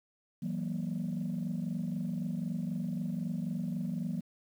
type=tone cluster; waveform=sine; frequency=165.1 / 189 / 235.6 Hz; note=E3 / F#3 / A#3; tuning=+3 / +37 / +19 cents; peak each=-35 / -35 / -36 dBFS; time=0.42-4.21 s; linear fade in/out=10 ms; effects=tanh soft clip ceiling -27 dBFS + 10-bit